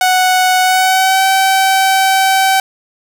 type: tone with pitch glide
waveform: sawtooth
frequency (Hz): 740 to 768.3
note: F#5 to G5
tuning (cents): 0 to -35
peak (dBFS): -5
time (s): 0.01-2.6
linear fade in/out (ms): 2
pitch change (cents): +65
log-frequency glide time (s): 0.62-1.25
effects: none